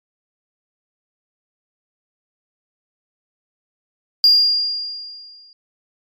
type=tone with exponential decay; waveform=sine; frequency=4812 Hz; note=D8; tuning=41 cents sharp; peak=-5 dBFS; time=4.24-5.53 s; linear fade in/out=1 ms; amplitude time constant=280 ms; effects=tanh soft clip ceiling -5 dBFS + MP3 96 kbps